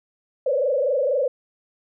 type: tone with frequency modulation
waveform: sine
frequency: 542 Hz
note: C#5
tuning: 39 cents flat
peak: -18 dBFS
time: 0.46-1.28 s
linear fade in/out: 5 ms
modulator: 24.2 Hz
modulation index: 2.1
effects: none